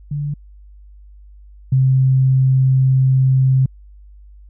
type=tone pair in turn; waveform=sine; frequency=145.6 / 131.64 Hz; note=D3 / C3; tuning=-15 / +11 cents; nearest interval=major second; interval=174 cents; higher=first; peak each=-19 / -10 dBFS; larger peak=second; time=0.11-0.34 / 1.72-3.66 s; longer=second; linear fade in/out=5 ms; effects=added 50 Hz sine -39 dBFS peak until 4.49 s

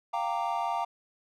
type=chord; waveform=triangle; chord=G minor seventh; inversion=third; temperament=equal with one note detuned; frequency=698.5 / 784 / 925.9 / 1174.7 Hz; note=F5 / G5 / Bb5 / D6; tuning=0 / 0 / -12 / 0 cents; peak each=-31 / -32 / -30 / -35 dBFS; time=0.13-0.85 s; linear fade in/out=10 ms; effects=none

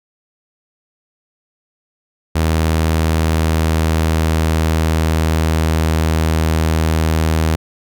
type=tone; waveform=sawtooth; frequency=79.9 Hz; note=D#2; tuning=47 cents sharp; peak=-9 dBFS; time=2.35-7.56 s; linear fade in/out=10 ms; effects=none

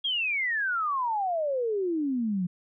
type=exponential sweep; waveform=sine; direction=down; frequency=3322 to 172.4 Hz; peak=-25 dBFS; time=0.04-2.47 s; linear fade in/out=10 ms; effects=none

